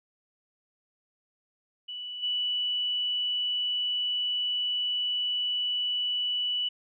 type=tone with level steps; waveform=sine; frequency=2960 Hz; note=F#7; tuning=in tune; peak=-35 / -26 dBFS; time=1.88-6.69 s; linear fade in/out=10 ms; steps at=2.22 s; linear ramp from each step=20 ms; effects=none